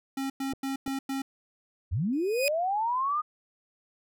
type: tone bursts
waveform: square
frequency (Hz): 270.5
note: C#4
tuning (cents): -42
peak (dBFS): -30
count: 5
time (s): 0.17-1.22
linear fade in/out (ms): 5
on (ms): 130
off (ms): 100
type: clicks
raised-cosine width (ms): 2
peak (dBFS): -26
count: 2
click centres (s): 0.535 / 0.878
type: linear sweep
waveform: sine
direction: up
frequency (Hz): 67.8 to 1244.5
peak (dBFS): -25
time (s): 1.91-3.22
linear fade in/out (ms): 20
type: tone with exponential growth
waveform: sawtooth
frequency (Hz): 2489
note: D#7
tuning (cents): 0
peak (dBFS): -20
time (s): 2.13-2.48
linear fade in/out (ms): 0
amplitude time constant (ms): 74
effects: none